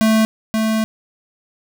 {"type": "tone pair in turn", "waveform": "square", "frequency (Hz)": [220, 220], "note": ["A3", "A3"], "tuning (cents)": [0, 0], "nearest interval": "unison", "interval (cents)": 0, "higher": "neither", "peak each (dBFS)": [-12, -16], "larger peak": "first", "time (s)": [[0.01, 0.25], [0.54, 0.84]], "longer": "second", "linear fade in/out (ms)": 0, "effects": []}